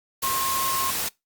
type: tone in noise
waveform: sine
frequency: 1070 Hz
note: C6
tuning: 38 cents sharp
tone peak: -25 dBFS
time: 0.23-0.91 s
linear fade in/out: 10 ms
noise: white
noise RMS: -27 dBFS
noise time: 0.22-1.09 s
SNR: -1 dB
effects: noise-tail reverb RT60 0.2 s tail -24 dB re dry + Opus 48 kbps